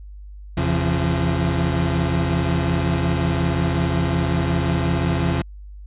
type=tone cluster; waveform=30% pulse; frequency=82.9 / 134 / 171.3 Hz; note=E2 / C3 / F3; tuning=+10 / +42 / -33 cents; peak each=-20 dBFS; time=0.57-5.42 s; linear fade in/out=5 ms; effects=added 50 Hz sine -35 dBFS peak until 5.86 s + resampled to 8000 Hz